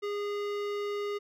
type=tone with hard clipping; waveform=sine; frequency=410 Hz; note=G#4; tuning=22 cents flat; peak=-33 dBFS; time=0.02-1.19 s; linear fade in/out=20 ms; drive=17 dB; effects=none